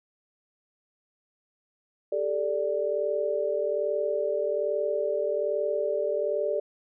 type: chord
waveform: sine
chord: G suspended second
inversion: none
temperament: equal with one note detuned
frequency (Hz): 398.8 / 440 / 587.3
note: G4 / A4 / D5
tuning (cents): +30 / 0 / 0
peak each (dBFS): -31 / -30 / -27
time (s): 2.12-6.6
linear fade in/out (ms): 5
effects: none